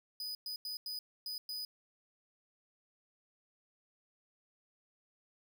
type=tone bursts at uneven times; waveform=45% pulse; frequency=4978 Hz; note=D#8; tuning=in tune; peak=-38 dBFS; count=6; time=0.2-0.35 / 0.46-0.56 / 0.65-0.77 / 0.86-0.99 / 1.26-1.38 / 1.49-1.65 s; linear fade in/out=2 ms; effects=none